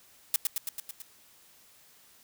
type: noise with echo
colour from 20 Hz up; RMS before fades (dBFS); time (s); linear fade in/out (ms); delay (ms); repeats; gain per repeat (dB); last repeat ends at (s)
blue; -24; 0.34-0.36; 2; 110; 6; -3; 1.02
effects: white hiss -59 dBFS RMS until 2.23 s